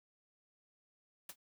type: noise with exponential decay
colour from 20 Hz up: white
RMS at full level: -40 dBFS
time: 1.29-1.36 s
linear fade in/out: 5 ms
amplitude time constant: 15 ms
effects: none